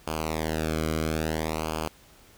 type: tone with flanger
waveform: sawtooth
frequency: 79 Hz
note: D#2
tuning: 27 cents sharp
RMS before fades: -29 dBFS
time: 0.07-1.88 s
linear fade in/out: 5 ms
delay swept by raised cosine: 0.52 to 1.13 ms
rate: 0.59 Hz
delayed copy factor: -0.9
effects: pink hiss -55 dBFS RMS until 2.37 s